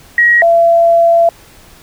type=tone pair in turn; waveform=sine; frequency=1899 / 675.7 Hz; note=A#6 / E5; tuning=+32 / +43 cents; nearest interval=octave + tritone; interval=1789 cents; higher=first; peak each=-5 dBFS; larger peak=neither; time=0.18-0.42 / 0.42-1.29 s; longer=second; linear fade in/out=2 ms; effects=pink hiss -41 dBFS RMS until 1.82 s